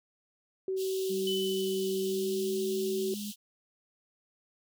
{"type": "tone", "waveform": "sine", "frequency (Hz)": 379.8, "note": "F#4", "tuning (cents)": 45, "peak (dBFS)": -29, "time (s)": [0.68, 3.14], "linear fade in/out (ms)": 2}
{"type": "high-pass noise", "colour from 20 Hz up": "pink", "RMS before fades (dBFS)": -43, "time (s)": [0.76, 3.36], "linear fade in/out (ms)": 50, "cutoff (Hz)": 2800, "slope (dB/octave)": 96}
{"type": "tone with pitch glide", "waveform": "sine", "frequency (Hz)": [194.5, 207.3], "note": ["G3", "G#3"], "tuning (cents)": [-13, -3], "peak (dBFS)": -36, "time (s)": [1.09, 3.32], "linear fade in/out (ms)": 20, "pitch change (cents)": 110, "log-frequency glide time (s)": [2.01, 2.64]}
{"type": "tone with exponential decay", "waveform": "triangle", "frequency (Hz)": 3004, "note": "F#7", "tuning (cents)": 26, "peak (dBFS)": -30, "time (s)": [1.27, 2.79], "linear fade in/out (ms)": 2, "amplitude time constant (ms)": 330}
{"effects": []}